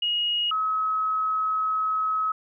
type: tone pair in turn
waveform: sine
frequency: 2882 / 1281.2 Hz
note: F#7 / E6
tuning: -46 / -50 cents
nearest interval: octave + major second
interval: 1404 cents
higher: first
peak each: -22 dBFS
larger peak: neither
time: 0.02-0.51 / 0.51-2.32 s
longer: second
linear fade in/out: 5 ms
effects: none